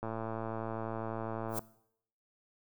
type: click train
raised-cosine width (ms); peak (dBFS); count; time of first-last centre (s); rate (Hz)
1; -24; 176; 0.03-1.593; 112
type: noise with exponential growth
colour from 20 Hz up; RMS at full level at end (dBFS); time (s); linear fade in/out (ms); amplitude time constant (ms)
violet; -32; 1.48-1.59; 5; 22
effects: noise-tail reverb RT60 0.7 s tail -19 dB re dry